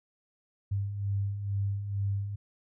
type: beating tone pair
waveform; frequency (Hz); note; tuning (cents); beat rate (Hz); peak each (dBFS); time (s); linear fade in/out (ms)
sine; 98 / 100.2; G2 / G2; 0 / +38; 2.2; -37 / -29; 0.71-2.36; 10
effects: none